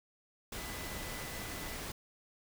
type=tone in noise; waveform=sine; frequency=1997 Hz; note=B6; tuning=19 cents sharp; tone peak=-50 dBFS; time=0.56-1.77 s; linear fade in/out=5 ms; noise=pink; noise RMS=-42 dBFS; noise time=0.52-1.92 s; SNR=-11 dB; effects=none